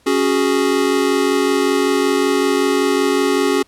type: chord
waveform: square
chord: C# suspended fourth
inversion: none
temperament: equal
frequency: 277.2 / 370 / 415.3 Hz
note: C#4 / F#4 / G#4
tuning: 0 / 0 / 0 cents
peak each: -19 dBFS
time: 0.06-3.63 s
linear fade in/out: 10 ms
effects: pink hiss -55 dBFS RMS until 3.67 s + low-pass 11000 Hz 12 dB/octave